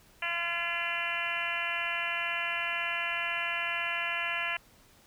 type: harmonic tone with a mistuned harmonic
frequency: 342 Hz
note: F4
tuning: 36 cents flat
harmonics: 2 / 3 / 4 / 5 / 6 / 7 / 8 / 9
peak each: -41 / -40 / -40 / -36 / -38 / -36 / -36 / -41 dBFS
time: 0.22-4.57 s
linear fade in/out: 5 ms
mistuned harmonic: 9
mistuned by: -43 cents
effects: pink hiss -60 dBFS RMS until 5.06 s